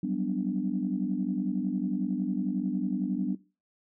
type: chord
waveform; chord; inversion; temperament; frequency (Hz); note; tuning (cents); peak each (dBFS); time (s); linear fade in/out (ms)
sine; G major seventh; third; equal with one note detuned; 185 / 196 / 248.5 / 293.7; F#3 / G3 / B3 / D4; 0 / 0 / +11 / 0; -32; 0.03-3.35; 5
effects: noise-tail reverb RT60 0.3 s tail -18 dB re dry + tanh soft clip ceiling -16 dBFS